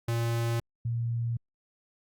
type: tone pair in turn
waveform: square / sine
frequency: 116.54 / 117.13 Hz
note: A#2 / A#2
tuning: 0 / +9 cents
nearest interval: unison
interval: 9 cents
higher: second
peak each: -27 / -27 dBFS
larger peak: neither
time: 0.08-0.6 / 0.85-1.37 s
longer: neither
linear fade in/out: 5 ms
effects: Opus 48 kbps